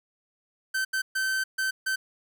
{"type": "tone bursts at uneven times", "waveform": "45% pulse", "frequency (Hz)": 1543, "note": "G6", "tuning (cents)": -28, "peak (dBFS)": -25, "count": 5, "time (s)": [[0.74, 0.85], [0.93, 1.02], [1.15, 1.44], [1.58, 1.71], [1.86, 1.96]], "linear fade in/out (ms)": 10, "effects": []}